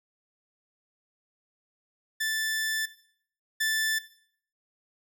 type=tone pair in turn; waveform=sawtooth; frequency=1760 / 1760 Hz; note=A6 / A6; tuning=0 / 0 cents; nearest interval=unison; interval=0 cents; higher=neither; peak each=-23 / -21 dBFS; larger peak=second; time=2.2-2.86 / 3.6-3.99 s; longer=first; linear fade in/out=10 ms; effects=noise-tail reverb RT60 0.6 s tail -17 dB re dry